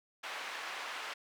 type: band-pass noise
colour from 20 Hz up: white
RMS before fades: -42 dBFS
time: 0.23-1.14 s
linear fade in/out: 10 ms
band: 720 to 2300 Hz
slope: 12 dB/octave
effects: none